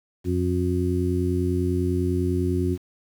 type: harmonic tone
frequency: 90 Hz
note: F#2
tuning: 47 cents flat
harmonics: 1 / 2 / 3 / 4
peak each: -24 / -29 / -27 / -26 dBFS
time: 0.24-2.78 s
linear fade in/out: 50 ms
effects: 8-bit